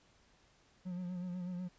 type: tone with vibrato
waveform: triangle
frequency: 179.7 Hz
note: F3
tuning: 50 cents sharp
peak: -36 dBFS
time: 0.85-1.69 s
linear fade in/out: 20 ms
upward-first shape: sine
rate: 8.1 Hz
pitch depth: 44 cents each way
effects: pink hiss -68 dBFS RMS until 1.78 s + resampled to 16000 Hz